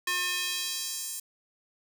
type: tone with high-pass filter sweep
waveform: square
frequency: 359.3 Hz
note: F4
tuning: 49 cents sharp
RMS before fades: -32 dBFS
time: 0.07-1.2 s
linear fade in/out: 5 ms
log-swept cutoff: 1600 to 8500 Hz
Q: 1.2
effects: 9-bit